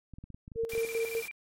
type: clicks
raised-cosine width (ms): 5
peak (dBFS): -33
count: 11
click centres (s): 0.137 / 0.185 / 0.24 / 0.303 / 0.345 / 0.479 / 0.518 / 0.559 / 0.636 / 0.735 / 0.779
type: tone with tremolo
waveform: sine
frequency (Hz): 456.5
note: A#4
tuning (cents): -36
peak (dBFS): -27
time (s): 0.55-1.23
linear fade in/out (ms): 50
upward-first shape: square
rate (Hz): 5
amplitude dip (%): 65
type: noise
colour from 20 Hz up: white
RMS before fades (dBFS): -44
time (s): 0.69-1.28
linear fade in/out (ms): 5
type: tone bursts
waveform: sine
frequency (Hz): 2361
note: D7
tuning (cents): +9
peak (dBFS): -37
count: 11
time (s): 0.72-1.312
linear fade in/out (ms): 0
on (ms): 32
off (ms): 24
effects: MP3 64 kbps